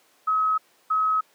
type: tone pair in turn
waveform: sine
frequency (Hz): 1278 / 1278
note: D#6 / D#6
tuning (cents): +46 / +46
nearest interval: unison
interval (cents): 0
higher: neither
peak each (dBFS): -19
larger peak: neither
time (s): 0.27-0.58 / 0.9-1.21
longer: neither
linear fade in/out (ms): 10
effects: pink hiss -60 dBFS RMS until 1.34 s + high-pass 400 Hz 12 dB/octave